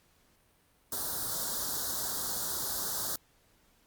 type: band-stop noise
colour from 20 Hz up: white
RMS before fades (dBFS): -34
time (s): 0.92-3.16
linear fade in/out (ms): 2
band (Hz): 1600 to 3700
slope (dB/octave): 48
effects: pink hiss -67 dBFS RMS until 3.86 s + Opus 48 kbps